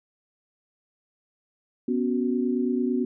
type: chord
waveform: sine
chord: B suspended second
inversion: none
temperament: equal with one note detuned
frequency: 246.9 / 275.9 / 370 Hz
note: B3 / C#4 / F#4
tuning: 0 / -8 / 0 cents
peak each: -24 / -29 / -28 dBFS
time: 1.88-3.05 s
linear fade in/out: 5 ms
effects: none